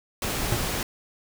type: noise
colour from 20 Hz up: pink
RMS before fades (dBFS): -28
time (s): 0.22-0.83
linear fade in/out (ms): 2
type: tone with exponential decay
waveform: square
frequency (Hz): 117.3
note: A#2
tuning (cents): +11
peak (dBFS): -19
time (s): 0.52-0.69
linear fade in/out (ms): 0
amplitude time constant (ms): 35
effects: none